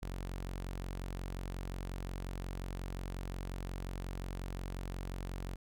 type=tone; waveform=sawtooth; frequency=45.6 Hz; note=F#1; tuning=24 cents flat; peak=-35 dBFS; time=0.02-5.56 s; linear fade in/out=10 ms; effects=none